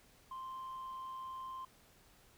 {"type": "tone with amplitude modulation", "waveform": "sine", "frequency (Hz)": 1046.5, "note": "C6", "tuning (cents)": 0, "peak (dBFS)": -39, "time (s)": [0.31, 1.65], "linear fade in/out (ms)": 5, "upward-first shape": "sine", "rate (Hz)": 117, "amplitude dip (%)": 30, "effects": ["tanh soft clip ceiling -41 dBFS", "pink hiss -65 dBFS RMS until 2.37 s"]}